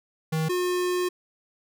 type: tone pair in turn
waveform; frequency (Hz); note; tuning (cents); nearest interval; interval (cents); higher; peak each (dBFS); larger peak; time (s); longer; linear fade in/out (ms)
square; 158.7 / 359.9; D#3 / F#4; +35 / -48; octave + major second; 1417; second; -24; neither; 0.32-0.49 / 0.49-1.09; second; 10
effects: none